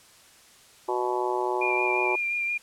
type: harmonic tone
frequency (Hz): 123.47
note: B2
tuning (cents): 0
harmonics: 3 / 4 / 5 / 6 / 7 / 8 / 9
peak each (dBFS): -28 / -35 / -34 / -39 / -29 / -33 / -39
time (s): 0.88-2.16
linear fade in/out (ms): 10
type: tone with vibrato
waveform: sine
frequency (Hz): 2398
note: D7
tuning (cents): +36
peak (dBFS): -25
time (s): 1.61-2.58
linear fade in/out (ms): 10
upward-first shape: sine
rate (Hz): 5.7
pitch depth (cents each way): 20
effects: white hiss -54 dBFS RMS until 2.62 s + low-pass 10000 Hz 12 dB/octave